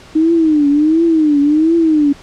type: tone with vibrato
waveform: sine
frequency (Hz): 309.2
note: D#4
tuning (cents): -11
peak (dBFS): -8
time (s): 0.15-2.13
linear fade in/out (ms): 10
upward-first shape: triangle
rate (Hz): 1.4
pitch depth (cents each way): 160
effects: pink hiss -39 dBFS RMS until 2.22 s + low-pass 6000 Hz 12 dB/octave